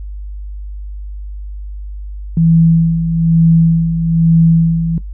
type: tone with tremolo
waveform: sine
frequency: 164.81 Hz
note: E3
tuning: in tune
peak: -5 dBFS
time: 2.37-4.98 s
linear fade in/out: 2 ms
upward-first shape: sine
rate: 1.1 Hz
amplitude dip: 60%
effects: noise-tail reverb RT60 0.1 s tail -17 dB re dry + added 50 Hz sine -23 dBFS peak until 5.13 s